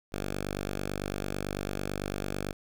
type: tone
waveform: 5% pulse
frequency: 49 Hz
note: G1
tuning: in tune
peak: -21 dBFS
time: 0.12-2.53 s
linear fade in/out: 10 ms
effects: none